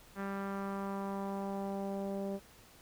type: tone with low-pass filter sweep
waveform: sawtooth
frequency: 196.9 Hz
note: G3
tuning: 8 cents sharp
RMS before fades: -38 dBFS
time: 0.15-2.4 s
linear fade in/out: 50 ms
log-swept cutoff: 1600 to 560 Hz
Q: 2.2
effects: pink hiss -59 dBFS RMS until 2.81 s